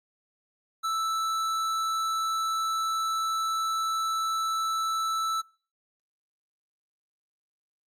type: tone with tanh clipping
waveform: sine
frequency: 1318.5 Hz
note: E6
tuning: in tune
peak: -28 dBFS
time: 0.83-5.42 s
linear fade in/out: 20 ms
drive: 16 dB
effects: noise-tail reverb RT60 0.4 s tail -24 dB re dry + Opus 48 kbps